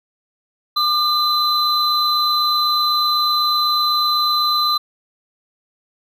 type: tone pair together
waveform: triangle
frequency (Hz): 1200 / 4036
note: D6 / B7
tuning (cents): +37 / +37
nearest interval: octave + major sixth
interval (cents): 2100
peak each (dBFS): -16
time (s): 0.76-4.78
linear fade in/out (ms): 10
effects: none